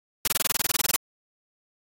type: noise bursts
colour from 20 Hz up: white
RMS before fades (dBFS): -22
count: 15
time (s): 0.25-0.961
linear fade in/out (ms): 2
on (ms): 25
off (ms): 24
effects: AAC 48 kbps